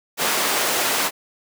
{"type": "high-pass noise", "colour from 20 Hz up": "pink", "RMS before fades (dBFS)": -21, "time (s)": [0.17, 1.11], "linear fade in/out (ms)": 50, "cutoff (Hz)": 450, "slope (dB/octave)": 12, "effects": []}